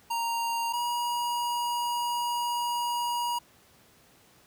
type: tone pair in turn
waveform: square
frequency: 931 / 957.2 Hz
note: A#5 / A#5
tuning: -2 / +46 cents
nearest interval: unison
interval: 48 cents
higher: second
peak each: -28 dBFS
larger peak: neither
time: 0.1-0.73 / 0.73-3.39 s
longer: second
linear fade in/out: 10 ms
effects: pink hiss -59 dBFS RMS until 4.46 s + high-pass 80 Hz 12 dB/octave